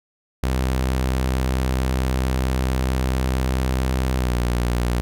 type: tone with pitch glide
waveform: sawtooth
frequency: 64.5 to 60.18 Hz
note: C2 to B1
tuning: -24 to -44 cents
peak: -15 dBFS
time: 0.43-5.01 s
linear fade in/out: 0 ms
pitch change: -120 cents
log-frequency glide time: 4.16-4.35 s
effects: none